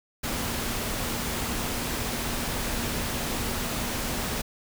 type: tone in noise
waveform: sine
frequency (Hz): 236.8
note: A#3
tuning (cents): +27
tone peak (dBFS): -38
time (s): 0.23-4.42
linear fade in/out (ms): 10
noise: pink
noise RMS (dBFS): -30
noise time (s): 0.23-4.42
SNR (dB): -11
effects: none